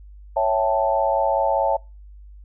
sine chord, A dominant seventh, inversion first, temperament equal, 554.4 / 659.3 / 784 / 880 Hz, C#5 / E5 / G5 / A5, 0 / 0 / 0 / 0 cents, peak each -22 / -22 / -25 / -22 dBFS, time 0.36-1.77 s, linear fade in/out 10 ms, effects noise-tail reverb RT60 0.3 s tail -26 dB re dry + added 50 Hz sine -40 dBFS peak until 2.44 s

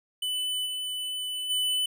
square tone with level steps, 2999 Hz, F#7, 23 cents sharp, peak -28 / -31 / -25 dBFS, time 0.22-1.86 s, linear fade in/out 5 ms, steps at 0.65 / 1.49 s, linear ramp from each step 20 ms, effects none

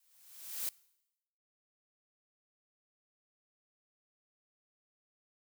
blue noise with exponential growth, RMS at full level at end -34 dBFS, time 0-0.69 s, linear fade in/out 2 ms, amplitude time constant 150 ms, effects noise-tail reverb RT60 0.9 s tail -23 dB re dry

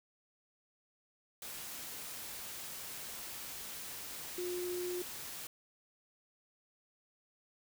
sine tone in noise, 357.3 Hz, F4, 40 cents sharp, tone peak -36 dBFS, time 4.38-5.02 s, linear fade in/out 2 ms, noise white, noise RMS -45 dBFS, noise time 1.42-5.47 s, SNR +6 dB, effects none

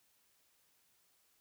silence, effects white hiss -73 dBFS RMS until 1.4 s

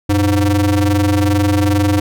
square ring-modulated tone, 104.6 Hz, G#2, 13 cents sharp, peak -9 dBFS, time 0.09-2 s, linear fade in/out 5 ms, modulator 198 Hz, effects none

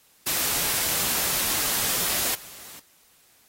white noise with level steps, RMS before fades -25 / -43 dBFS, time 0.26-2.8 s, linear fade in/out 10 ms, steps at 2.34 s, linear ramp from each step 10 ms, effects white hiss -59 dBFS RMS until 3.48 s + AAC 48 kbps

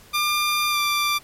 15% pulse tone with pitch glide, 1197 to 1179.8 Hz, D6 to D6, +33 to +8 cents, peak -13 dBFS, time 0.13-1.19 s, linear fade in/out 20 ms, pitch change -25 cents, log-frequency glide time 0.7-0.78 s, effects pink hiss -49 dBFS RMS until 1.23 s + MP3 64 kbps

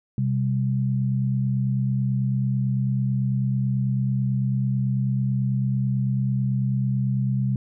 sine tone pair together, 128.81 / 197.9 Hz, C3 / G3, -27 / +17 cents, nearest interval perfect fifth, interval 744 cents, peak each -21 / -26 dBFS, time 0.18-7.56 s, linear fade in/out 2 ms, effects none

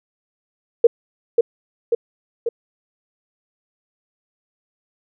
sine tone with echo, 467.4 Hz, A#4, 5 cents sharp, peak -5 dBFS, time 0.84-0.87 s, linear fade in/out 5 ms, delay 540 ms, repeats 3, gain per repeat -4 dB, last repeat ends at 2.49 s, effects none

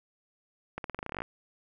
accelerating click train, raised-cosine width 0.5 ms, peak -20 dBFS, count 14, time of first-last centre 0.78-1.22 s, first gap 62 ms, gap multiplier 0.89, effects none

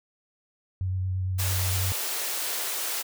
sine tone with vibrato, 93.1 Hz, F#2, 11 cents sharp, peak -25 dBFS, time 0.81-1.92 s, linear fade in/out 0 ms, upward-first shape sine, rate 8.8 Hz, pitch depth 18 cents each way
white high-pass noise, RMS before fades -30 dBFS, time 1.38-3.03 s, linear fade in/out 20 ms, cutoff 350 Hz, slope 24 dB/octave
effects none

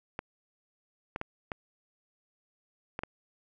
clicks, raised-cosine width 0.5 ms, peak -19 dBFS, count 6, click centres 0.191 / 1.161 / 1.214 / 1.518 / 2.991 / 3.035 s, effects none

